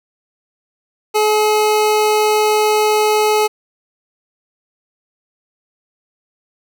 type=tone; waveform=25% pulse; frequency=426.2 Hz; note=G#4; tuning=45 cents sharp; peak=-8 dBFS; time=1.14-3.48 s; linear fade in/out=20 ms; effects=none